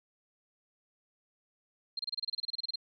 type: tone bursts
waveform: sine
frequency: 4186 Hz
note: C8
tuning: in tune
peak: -32 dBFS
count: 16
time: 1.97-2.758 s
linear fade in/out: 5 ms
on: 23 ms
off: 28 ms
effects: none

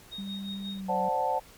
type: tone with tremolo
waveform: sine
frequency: 3729 Hz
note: A#7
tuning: in tune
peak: -36 dBFS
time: 0.11-0.81 s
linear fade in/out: 20 ms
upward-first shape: sine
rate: 5.6 Hz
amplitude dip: 75%
type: tone with pitch glide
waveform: sine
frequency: 196.9 to 188.44 Hz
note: G3 to F#3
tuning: +8 to +32 cents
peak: -34 dBFS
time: 0.18-1.09 s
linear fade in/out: 5 ms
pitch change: -76 cents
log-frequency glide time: 0.74-0.88 s
type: chord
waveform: sine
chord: D dominant seventh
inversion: third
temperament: equal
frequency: 523.3 / 587.3 / 740 / 880 Hz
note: C5 / D5 / F#5 / A5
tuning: 0 / 0 / 0 / 0 cents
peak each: -32 / -34 / -30 / -28 dBFS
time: 0.88-1.4 s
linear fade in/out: 20 ms
effects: pink hiss -53 dBFS RMS until 1.57 s + MP3 96 kbps

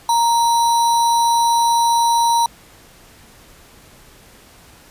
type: tone with sample-and-hold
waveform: sine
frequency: 932.3 Hz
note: A#5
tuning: in tune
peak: -12 dBFS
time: 0.09-2.46 s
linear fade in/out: 2 ms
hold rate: 4900 Hz
effects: pink hiss -46 dBFS RMS until 4.9 s + resampled to 32000 Hz

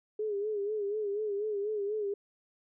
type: tone with vibrato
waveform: sine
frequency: 415.3 Hz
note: G#4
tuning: in tune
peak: -30 dBFS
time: 0.19-2.14 s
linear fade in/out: 5 ms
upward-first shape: sine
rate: 4.1 Hz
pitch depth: 76 cents each way
effects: none

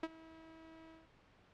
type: tone with ADSR envelope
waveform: sawtooth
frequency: 323.1 Hz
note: E4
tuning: 35 cents flat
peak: -30 dBFS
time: 0.03-1.09 s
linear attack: 4 ms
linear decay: 40 ms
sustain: -21 dB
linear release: 180 ms
effects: pink hiss -66 dBFS RMS until 1.53 s + low-pass 3000 Hz 12 dB/octave

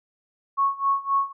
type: tone with tremolo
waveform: sine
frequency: 1103 Hz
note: C#6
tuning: 9 cents flat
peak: -17 dBFS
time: 0.57-1.33 s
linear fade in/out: 20 ms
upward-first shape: sine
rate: 3.8 Hz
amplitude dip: 90%
effects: none

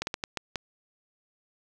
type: slowing click train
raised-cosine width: 0.2 ms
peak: -13 dBFS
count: 6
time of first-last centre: 0.02-0.557 s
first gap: 51 ms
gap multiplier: 1.38
effects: 9-bit

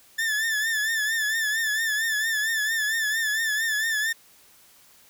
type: tone with vibrato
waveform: 40% pulse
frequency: 1760 Hz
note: A6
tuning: in tune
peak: -22 dBFS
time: 0.18-4.13 s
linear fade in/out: 10 ms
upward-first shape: triangle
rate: 4.4 Hz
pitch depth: 81 cents each way
effects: white hiss -55 dBFS RMS until 5.09 s

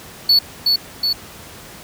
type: tone with echo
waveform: triangle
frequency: 4436 Hz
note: C#8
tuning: in tune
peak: -8 dBFS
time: 0.29-0.39 s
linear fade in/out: 5 ms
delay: 370 ms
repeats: 2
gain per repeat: -3 dB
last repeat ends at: 1.13 s
effects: pink hiss -38 dBFS RMS until 1.83 s + high-pass 60 Hz 12 dB/octave

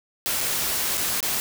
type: noise with dropouts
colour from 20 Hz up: white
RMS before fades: -25 dBFS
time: 0.26-1.4 s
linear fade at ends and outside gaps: 0 ms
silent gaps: 0.407-0.411 / 0.972-0.977 / 1.205-1.228 s
effects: none

